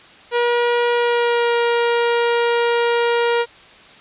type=tone with pitch glide; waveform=sawtooth; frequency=478.7 to 472.1 Hz; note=A#4 to A#4; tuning=+46 to +22 cents; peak=-11 dBFS; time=0.31-3.46 s; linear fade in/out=50 ms; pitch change=-24 cents; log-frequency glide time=0.93-1.56 s; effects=white hiss -44 dBFS RMS until 4 s + resampled to 8000 Hz